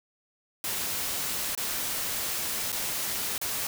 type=noise with dropouts; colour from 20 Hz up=white; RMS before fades=-31 dBFS; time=0.64-3.67 s; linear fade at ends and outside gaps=2 ms; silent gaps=1.551-1.575 / 2.72-2.726 / 3.38-3.414 s; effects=none